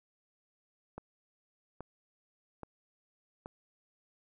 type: click train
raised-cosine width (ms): 1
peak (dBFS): -28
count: 4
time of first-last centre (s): 0.98-3.459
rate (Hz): 1.21
effects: none